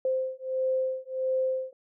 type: beating tone pair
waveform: sine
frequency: 520 / 521.5 Hz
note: C5 / C5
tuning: -11 / -6 cents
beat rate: 1.5 Hz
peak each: -29 dBFS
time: 0.05-1.73 s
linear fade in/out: 2 ms
effects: none